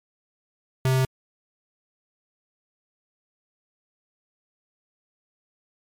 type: tone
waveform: square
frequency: 130.81 Hz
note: C3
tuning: in tune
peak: -19 dBFS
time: 0.85-1.05 s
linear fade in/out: 2 ms
effects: MP3 96 kbps